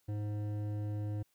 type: tone with hard clipping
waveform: sine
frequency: 104.5 Hz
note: G#2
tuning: 11 cents sharp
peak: -36 dBFS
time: 0.08-1.23 s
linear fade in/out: 10 ms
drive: 11 dB
effects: white hiss -75 dBFS RMS until 1.34 s